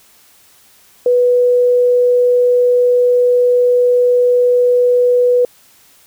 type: tone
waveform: sine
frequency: 492 Hz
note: B4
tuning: 7 cents flat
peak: -8 dBFS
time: 1.06-5.45 s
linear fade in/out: 2 ms
effects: white hiss -48 dBFS RMS until 6.06 s